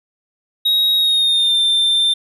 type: tone with pitch glide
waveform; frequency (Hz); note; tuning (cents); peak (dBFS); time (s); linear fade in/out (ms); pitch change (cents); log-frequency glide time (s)
triangle; 3791 to 3578; A#7 to A7; +28 to +28; -11; 0.65-2.14; 10; -100; 0.95-1.6
effects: none